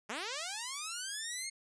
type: linear sweep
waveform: 5% pulse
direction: up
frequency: 191 to 2176 Hz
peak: -26 dBFS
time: 0.09-1.5 s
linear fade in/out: 10 ms
effects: resampled to 22050 Hz